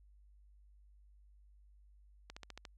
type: slowing click train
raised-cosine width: 0.2 ms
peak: -30 dBFS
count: 6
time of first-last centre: 2.3-2.652 s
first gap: 65 ms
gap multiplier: 1.04
effects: added 50 Hz sine -60 dBFS peak until 2.77 s